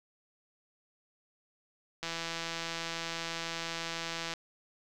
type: click train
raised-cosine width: 0.2 ms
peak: -19 dBFS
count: 384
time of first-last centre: 2.03-4.337 s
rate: 166 Hz
effects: none